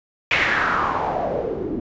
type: noise with low-pass filter sweep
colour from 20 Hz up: white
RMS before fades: -22 dBFS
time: 0.31-1.8 s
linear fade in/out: 2 ms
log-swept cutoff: 2400 to 300 Hz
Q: 3.9
effects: resampled to 16000 Hz